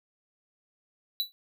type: tone with exponential decay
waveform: square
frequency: 3951 Hz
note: B7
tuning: in tune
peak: -23 dBFS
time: 1.2-1.32 s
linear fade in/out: 0 ms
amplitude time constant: 25 ms
effects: none